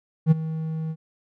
triangle tone with ADSR envelope, 159.3 Hz, D#3, 41 cents sharp, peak -8 dBFS, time 0.26-0.96 s, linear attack 53 ms, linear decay 19 ms, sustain -16 dB, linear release 54 ms, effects none

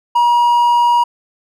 triangle tone, 956 Hz, A#5, 43 cents sharp, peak -7 dBFS, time 0.15-1.04 s, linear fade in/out 10 ms, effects none

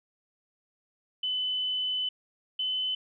sine tone pair in turn, 3015 / 3030 Hz, F#7 / F#7, +32 / +40 cents, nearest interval unison, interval 8 cents, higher second, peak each -27 dBFS, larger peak neither, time 1.23-2.09 / 2.59-2.95 s, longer first, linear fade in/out 5 ms, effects none

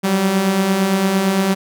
sawtooth beating tone pair, 185 / 193.8 Hz, F#3 / G3, 0 / -20 cents, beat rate 8.8 Hz, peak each -19 / -11 dBFS, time 0.03-1.55 s, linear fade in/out 20 ms, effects none

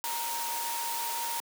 sine tone in noise, 932.3 Hz, A#5, in tune, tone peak -34 dBFS, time 0.04-1.4 s, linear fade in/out 0 ms, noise white, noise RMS -35 dBFS, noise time 0.04-1.4 s, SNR -2 dB, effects high-pass 400 Hz 12 dB/octave

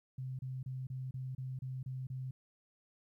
sine tone bursts, 130 Hz, C3, 11 cents flat, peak -38 dBFS, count 9, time 0.18-2.31 s, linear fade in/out 5 ms, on 210 ms, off 30 ms, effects 13-bit

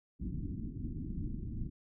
pink low-pass noise, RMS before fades -39 dBFS, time 0.19-1.7 s, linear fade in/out 20 ms, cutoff 310 Hz, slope 48 dB/octave, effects none

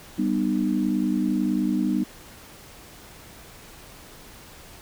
sine chord, G augmented, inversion none, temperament equal with one note detuned, 196 / 246.9 / 305.1 Hz, G3 / B3 / D#4, 0 / 0 / -34 cents, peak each -25 dBFS, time 0.18-2.04 s, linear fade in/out 10 ms, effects pink hiss -46 dBFS RMS until 4.81 s

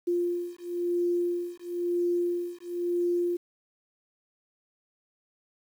sine beating tone pair, 349.2 / 350.19 Hz, F4 / F4, 0 / +5 cents, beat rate 0.99 Hz, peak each -29 dBFS, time 0.07-3.37 s, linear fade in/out 10 ms, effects 9-bit

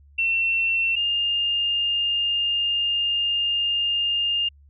sine tone pair in turn, 2703 / 2817 Hz, E7 / F7, +43 / +14 cents, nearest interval minor second, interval 71 cents, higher second, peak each -19 / -20 dBFS, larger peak first, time 0.18-0.96 / 0.96-4.49 s, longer second, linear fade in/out 10 ms, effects added 71 Hz sine -49 dBFS peak until 4.69 s

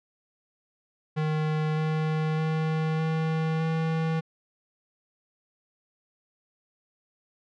square tone with pitch steps, 154.9 / 156.43 / 157.97 / 159.53 / 161.11 Hz, D#3 / D#3 / D#3 / D#3 / E3, -7 / +10 / +27 / +44 / -39 cents, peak -25 dBFS, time 1.16-4.21 s, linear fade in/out 20 ms, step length 610 ms, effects low-pass 3000 Hz 12 dB/octave

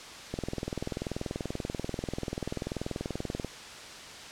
click train, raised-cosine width 2 ms, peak -19 dBFS, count 65, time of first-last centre 0.34-3.447 s, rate 20.6 Hz, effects white hiss -44 dBFS RMS until 4.31 s + low-pass 6000 Hz 12 dB/octave

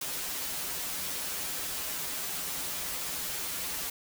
white noise with comb filter, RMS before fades -35 dBFS, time 0.01-3.9 s, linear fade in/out 5 ms, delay 8.9 ms, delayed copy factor -1, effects none

